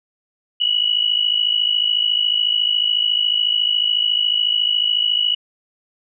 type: tone pair together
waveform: sine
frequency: 2906 / 2960 Hz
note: F#7 / F#7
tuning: -32 / 0 cents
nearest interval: unison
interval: 32 cents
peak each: -18 dBFS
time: 0.6-5.35 s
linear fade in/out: 10 ms
effects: none